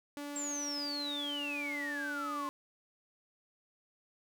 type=tone; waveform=sawtooth; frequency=288.7 Hz; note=D4; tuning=30 cents flat; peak=-36 dBFS; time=0.17-2.49 s; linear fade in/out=0 ms
type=exponential sweep; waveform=sine; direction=down; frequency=7550 to 1046.5 Hz; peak=-36 dBFS; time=0.36-2.49 s; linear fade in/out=0 ms
effects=none